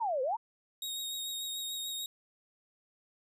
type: exponential two-way sweep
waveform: sine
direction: down then up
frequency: 974 to 493.9 to 974 Hz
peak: -29 dBFS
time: 0-0.37 s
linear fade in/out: 20 ms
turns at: 0.22 s
type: tone with vibrato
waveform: sawtooth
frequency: 3752 Hz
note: A#7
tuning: 11 cents sharp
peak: -33 dBFS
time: 0.82-2.06 s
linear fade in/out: 2 ms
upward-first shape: triangle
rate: 6.8 Hz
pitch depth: 22 cents each way
effects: none